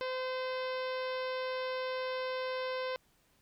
harmonic tone with a mistuned harmonic, 514 Hz, C5, 31 cents flat, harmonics 1 / 2 / 3 / 4 / 5 / 6 / 7 / 8 / 9 / 10, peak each -35 / -41 / -45 / -47 / -49 / -51 / -52 / -53 / -54 / -55 dBFS, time 0.01-2.96 s, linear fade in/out 0 ms, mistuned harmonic 10, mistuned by +55 cents, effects pink hiss -70 dBFS RMS until 3.41 s

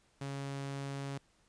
sawtooth tone, 138.59 Hz, C#3, in tune, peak -34 dBFS, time 0.21-1.18 s, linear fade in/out 5 ms, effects pink hiss -70 dBFS RMS until 1.48 s + resampled to 22050 Hz

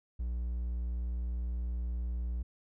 triangle tone, 59.8 Hz, A#1, 45 cents sharp, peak -30 dBFS, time 0.19-2.43 s, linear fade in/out 10 ms, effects none

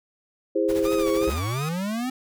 sine chord, E augmented, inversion none, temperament equal with one note detuned, 329.6 / 407.7 / 523.3 Hz, E4 / G#4 / B#4, 0 / -32 / 0 cents, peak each -24 dBFS, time 0.55-1.3 s, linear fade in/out 10 ms
pink noise with tremolo, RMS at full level -35 dBFS, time 0.68-1.4 s, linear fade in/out 20 ms, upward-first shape sine, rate 13 Hz, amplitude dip 65%
sawtooth tone with vibrato, 1185 Hz, D6, 15 cents sharp, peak -28 dBFS, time 0.85-1.69 s, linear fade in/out 2 ms, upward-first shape sine, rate 2.8 Hz, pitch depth 110 cents each way
square linear sweep, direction up, 58.6 to 261.6 Hz, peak -26 dBFS, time 1.27-2.1 s, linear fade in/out 5 ms
effects none

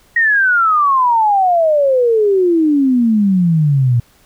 sine exponential sweep, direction down, 1897 to 116.54 Hz, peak -9 dBFS, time 0.16-4 s, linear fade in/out 5 ms, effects pink hiss -51 dBFS RMS until 4.25 s

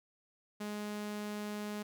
sawtooth tone, 208.7 Hz, G#3, 9 cents sharp, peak -34 dBFS, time 0.6-1.83 s, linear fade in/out 10 ms, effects none

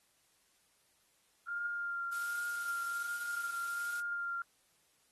sine tone with vibrato, 1400 Hz, F6, 4 cents sharp, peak -35 dBFS, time 1.48-4.42 s, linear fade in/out 2 ms, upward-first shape triangle, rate 1.3 Hz, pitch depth 19 cents each way
blue noise, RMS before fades -46 dBFS, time 2.12-4.01 s, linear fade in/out 10 ms
effects white hiss -72 dBFS RMS until 5.11 s + AAC 32 kbps

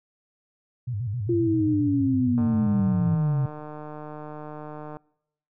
sine tone with vibrato, 111.8 Hz, A2, 28 cents sharp, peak -26 dBFS, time 0.87-3.16 s, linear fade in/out 10 ms, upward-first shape square, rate 7.5 Hz, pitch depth 170 cents each way
sine linear sweep, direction down, 347.1 to 131.5 Hz, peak -20 dBFS, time 1.29-3.46 s, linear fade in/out 5 ms
click train, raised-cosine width 1 ms, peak -25 dBFS, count 392, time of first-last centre 2.38-4.969 s, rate 151 Hz
effects noise-tail reverb RT60 0.8 s tail -25 dB re dry

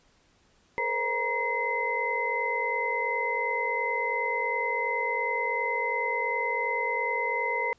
sine tone cluster, 434.8 / 477.6 / 527 / 946 / 2051 Hz, A4 / A#4 / C5 / A#5 / C7, -21 / +42 / +12 / +25 / -35 cents, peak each -37 / -35 / -36 / -30 / -29 dBFS, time 0.78-7.73 s, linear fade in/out 0 ms, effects pink hiss -64 dBFS RMS until 7.78 s + resampled to 16000 Hz

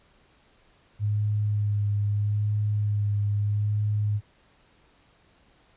sine tone with vibrato, 103.83 Hz, G#2, in tune, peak -22 dBFS, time 0.99-4.21 s, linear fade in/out 50 ms, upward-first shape sine, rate 0.78 Hz, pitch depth 19 cents each way, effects pink hiss -61 dBFS RMS until 5.76 s + resampled to 8000 Hz

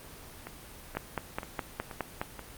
two click trains, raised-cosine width 0.5 ms, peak -15 / -24 dBFS, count 7 / 5, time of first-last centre 0.97-2.215 / 0.47-2.393 s, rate 4.82 / 2.08 Hz, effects pink hiss -48 dBFS RMS until 2.57 s + Opus 24 kbps

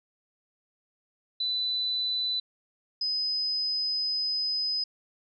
sine tone pair in turn, 3992 / 5030 Hz, B7 / D#8, +18 / +18 cents, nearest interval major third, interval 400 cents, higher second, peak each -26 dBFS, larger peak neither, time 1.4-2.4 / 3.01-4.84 s, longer second, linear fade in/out 5 ms, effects none

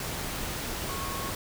sine tone in noise, 1096 Hz, C#6, 20 cents flat, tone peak -37 dBFS, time 0.89-1.3 s, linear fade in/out 2 ms, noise pink, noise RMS -34 dBFS, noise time 0-1.35 s, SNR -6 dB, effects none

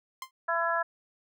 sawtooth tone with exponential decay, 1046.5 Hz, C6, in tune, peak -29 dBFS, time 0.22-0.31 s, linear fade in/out 2 ms, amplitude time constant 18 ms
harmonic tone, 335.7 Hz, E4, 32 cents sharp, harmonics 2 / 3 / 4 / 5, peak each -31 / -31 / -31 / -31 dBFS, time 0.48-0.83 s, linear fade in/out 10 ms
effects none

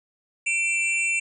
square tone pair together, 2349 / 2699 Hz, D7 / E7, 0 / +40 cents, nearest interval major second, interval 240 cents, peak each -25 dBFS, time 0.46-1.2 s, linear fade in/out 10 ms, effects resampled to 22050 Hz

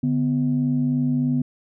sine tone pair together, 146 / 249.3 Hz, D3 / B3, -10 / +16 cents, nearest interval major sixth, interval 926 cents, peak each -22 / -19 dBFS, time 0.03-1.42 s, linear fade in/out 5 ms, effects tanh soft clip ceiling -12 dBFS

